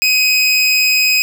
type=tone with amplitude modulation; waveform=25% pulse; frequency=2516 Hz; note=D#7; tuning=19 cents sharp; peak=-5 dBFS; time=0.02-1.22 s; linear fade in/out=0 ms; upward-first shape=sine; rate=258 Hz; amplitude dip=30%; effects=none